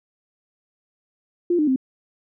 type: tone with pitch steps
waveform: sine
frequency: 349.2 / 302.2 / 261.6 Hz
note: F4 / D4 / C4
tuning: 0 / +50 / 0 cents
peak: -16 dBFS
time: 1.5-1.761 s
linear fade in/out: 5 ms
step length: 87 ms
effects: none